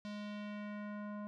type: tone with low-pass filter sweep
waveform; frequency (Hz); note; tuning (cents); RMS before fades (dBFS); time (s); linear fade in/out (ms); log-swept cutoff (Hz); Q
square; 207.7; G#3; 0; -44; 0.05-1.27; 0; 4600 to 1100; 1.5
effects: none